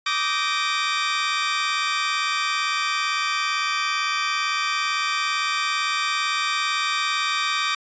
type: chord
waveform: 20% pulse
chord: Eb major seventh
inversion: third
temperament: just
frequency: 1166.7 / 1244.5 / 1555.6 / 1866.8 Hz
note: D6 / Eb6 / G6 / Bb6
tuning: -12 / 0 / -14 / +2 cents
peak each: -19 / -24 / -25 / -25 dBFS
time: 0.06-7.75 s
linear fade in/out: 5 ms
effects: resampled to 16000 Hz